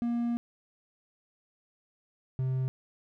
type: tone pair in turn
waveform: triangle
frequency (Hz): 236.7 / 130.26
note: A#3 / C3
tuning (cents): +27 / -7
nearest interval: minor seventh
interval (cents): 1034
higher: first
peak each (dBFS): -25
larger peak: neither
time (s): 0.02-0.37 / 2.39-2.68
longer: first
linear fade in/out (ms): 0
effects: none